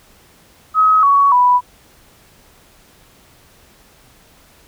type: tone with pitch steps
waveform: sine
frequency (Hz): 1273 / 1121.1 / 987.3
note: D#6 / C#6 / B5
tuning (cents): +39 / +19 / -1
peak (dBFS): -8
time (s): 0.74-1.61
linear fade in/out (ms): 50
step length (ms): 290
effects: pink hiss -49 dBFS RMS until 4.67 s